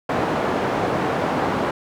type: band-pass noise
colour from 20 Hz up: white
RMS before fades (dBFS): -22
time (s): 0.09-1.71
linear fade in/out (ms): 5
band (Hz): 120 to 840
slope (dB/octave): 12
effects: none